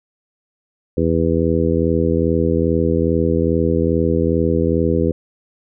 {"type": "harmonic tone", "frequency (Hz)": 82.41, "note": "E2", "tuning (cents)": 0, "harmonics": [1, 2, 3, 4, 5, 6], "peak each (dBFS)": [-21, -21, -21, -21, -21, -21], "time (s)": [0.97, 5.12], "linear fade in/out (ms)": 5, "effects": []}